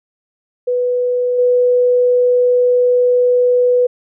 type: tone with level steps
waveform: sine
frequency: 493.9 Hz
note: B4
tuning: in tune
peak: -13 / -9 dBFS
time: 0.67-3.87 s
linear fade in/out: 10 ms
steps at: 1.38 s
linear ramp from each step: 10 ms
effects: none

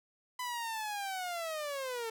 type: linear sweep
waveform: sawtooth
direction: down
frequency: 1006 to 442.6 Hz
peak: -32 dBFS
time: 0.39-2.1 s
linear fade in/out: 5 ms
effects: none

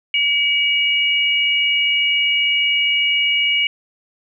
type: tone pair together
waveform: sine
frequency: 2281 / 2883 Hz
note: C#7 / F#7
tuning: +49 / -46 cents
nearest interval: major third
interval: 405 cents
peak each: -17 dBFS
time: 0.14-3.67 s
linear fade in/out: 2 ms
effects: none

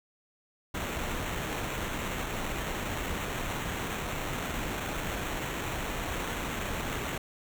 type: noise with sample-and-hold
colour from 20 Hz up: pink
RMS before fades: -34 dBFS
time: 0.74-7.18 s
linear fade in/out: 5 ms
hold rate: 4900 Hz
effects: none

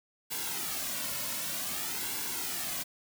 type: noise with flanger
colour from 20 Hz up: white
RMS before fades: -35 dBFS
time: 0.3-2.84 s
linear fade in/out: 20 ms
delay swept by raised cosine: 1.6 to 2.54 ms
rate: 0.53 Hz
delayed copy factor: -0.65
effects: none

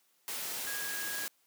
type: tone in noise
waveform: sine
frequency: 1648 Hz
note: G#6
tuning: 14 cents flat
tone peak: -39 dBFS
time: 0.67-1.26 s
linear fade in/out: 0 ms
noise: white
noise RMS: -38 dBFS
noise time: 0.28-1.28 s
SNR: -4 dB
effects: white hiss -71 dBFS RMS until 1.46 s + high-pass 200 Hz 12 dB/octave

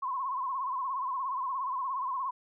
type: tone with vibrato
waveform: sine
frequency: 1046.5 Hz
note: C6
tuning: in tune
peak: -30 dBFS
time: 0.02-2.31 s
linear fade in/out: 10 ms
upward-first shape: sine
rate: 17 Hz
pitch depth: 100 cents each way
effects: none

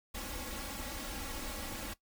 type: noise with comb filter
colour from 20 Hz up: pink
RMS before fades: -41 dBFS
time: 0.14-1.94 s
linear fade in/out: 10 ms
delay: 3.6 ms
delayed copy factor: +1
effects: noise-tail reverb RT60 0.1 s tail -17 dB re dry

